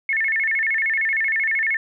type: tone with vibrato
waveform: sine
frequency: 1975.5 Hz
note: B6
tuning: in tune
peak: -18 dBFS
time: 0.09-1.77 s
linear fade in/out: 2 ms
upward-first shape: square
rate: 13 Hz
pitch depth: 170 cents each way
effects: none